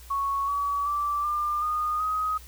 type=tone with pitch steps; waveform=sine; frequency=1108.7 / 1137.2 / 1166.5 / 1196.5 / 1227.3 / 1258.9 Hz; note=C#6 / C#6 / D6 / D6 / D#6 / D#6; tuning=0 / +44 / -12 / +32 / -24 / +20 cents; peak=-24 dBFS; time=0.1-2.38 s; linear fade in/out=10 ms; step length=380 ms; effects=added 60 Hz sine -45 dBFS peak until 2.47 s + white hiss -51 dBFS RMS until 2.47 s